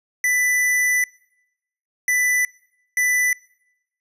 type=tone bursts at uneven times; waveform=square; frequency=1988 Hz; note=B6; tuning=11 cents sharp; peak=-17 dBFS; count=3; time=0.24-1.04 / 2.08-2.45 / 2.97-3.33 s; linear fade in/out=2 ms; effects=noise-tail reverb RT60 0.9 s tail -26 dB re dry + resampled to 32000 Hz